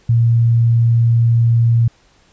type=tone; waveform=sine; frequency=116.54 Hz; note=A#2; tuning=in tune; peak=-9 dBFS; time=0.09-1.88 s; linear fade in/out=5 ms; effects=pink hiss -53 dBFS RMS until 2.32 s + resampled to 16000 Hz